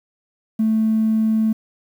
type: tone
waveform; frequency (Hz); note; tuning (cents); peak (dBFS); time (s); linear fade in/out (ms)
triangle; 220; A3; 0; -11; 0.59-1.53; 10
effects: tanh soft clip ceiling -12 dBFS + 8-bit